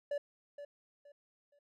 triangle tone with echo, 576 Hz, D5, 34 cents flat, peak -31 dBFS, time 0.11-0.18 s, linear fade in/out 5 ms, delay 470 ms, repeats 3, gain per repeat -11 dB, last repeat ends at 1.59 s, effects none

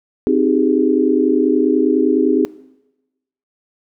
sine chord, Ab major seventh, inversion first, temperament equal with one note detuned, 261.6 / 311.1 / 385.3 / 415.3 Hz, C4 / Eb4 / G4 / Ab4, 0 / 0 / -30 / 0 cents, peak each -16 / -17 / -18 / -18 dBFS, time 0.27-2.45 s, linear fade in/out 0 ms, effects noise-tail reverb RT60 1.0 s tail -21 dB re dry

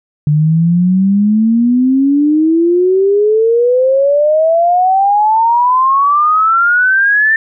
sine exponential sweep, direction up, 146.83 to 1797 Hz, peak -7 dBFS, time 0.27-7.36 s, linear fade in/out 2 ms, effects none

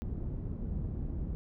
pink low-pass noise, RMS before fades -36 dBFS, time 0.02-1.35 s, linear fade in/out 0 ms, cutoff 210 Hz, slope 12 dB/octave, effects none

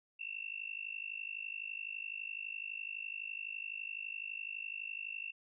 sine tone with amplitude modulation, 2700 Hz, E7, 41 cents sharp, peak -36 dBFS, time 0.19-5.32 s, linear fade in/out 20 ms, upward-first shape sine, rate 51.9 Hz, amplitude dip 95%, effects none

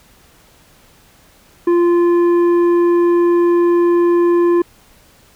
sine tone with tanh clipping, 346.4 Hz, F4, 14 cents flat, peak -11 dBFS, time 1.67-4.62 s, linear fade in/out 5 ms, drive 8 dB, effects pink hiss -49 dBFS RMS until 5.35 s

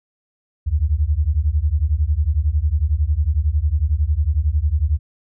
sine beating tone pair, 69.9 / 80.9 Hz, C#2 / E2, +15 / -32 cents, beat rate 11 Hz, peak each -18 dBFS, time 0.66-4.99 s, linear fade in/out 20 ms, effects none

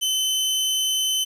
sawtooth tone, 3050 Hz, G7, 48 cents flat, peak -17 dBFS, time 0.01-1.25 s, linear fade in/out 20 ms, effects resampled to 32000 Hz + 9-bit

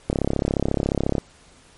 click train, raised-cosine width 2 ms, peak -7 dBFS, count 38, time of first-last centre 0.1-1.182 s, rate 34.2 Hz, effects pink hiss -52 dBFS RMS until 1.77 s + MP3 48 kbps

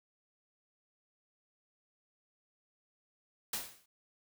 white noise with exponential decay, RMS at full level -33 dBFS, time 3.53-3.86 s, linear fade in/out 5 ms, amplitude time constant 71 ms, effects none

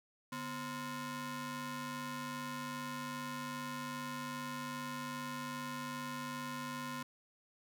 sawtooth ring-modulated tone, 392.5 Hz, G4, 2 cents sharp, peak -33 dBFS, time 0.32-7.03 s, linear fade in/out 5 ms, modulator 640 Hz, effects none

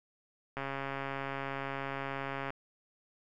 click train, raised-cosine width 0.5 ms, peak -22 dBFS, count 266, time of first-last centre 0.57-2.504 s, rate 137 Hz, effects none

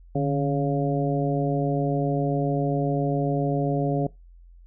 harmonic tone with a mistuned harmonic, 140 Hz, C#3, 18 cents sharp, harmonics 1 / 2 / 3 / 4 / 5, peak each -24 / -27 / -29 / -30 / -31 dBFS, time 0.15-4.07 s, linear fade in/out 5 ms, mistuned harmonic 1, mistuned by +89 cents, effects noise-tail reverb RT60 0.2 s tail -21 dB re dry + added 43 Hz sine -46 dBFS peak until 4.66 s

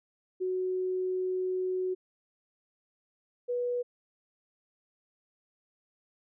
sine tone pair in turn, 370 / 488.5 Hz, F#4 / B4, 0 / -19 cents, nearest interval perfect fourth, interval 481 cents, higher second, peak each -28 dBFS, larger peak neither, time 0.4-1.95 / 3.48-3.83 s, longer first, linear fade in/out 20 ms, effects none

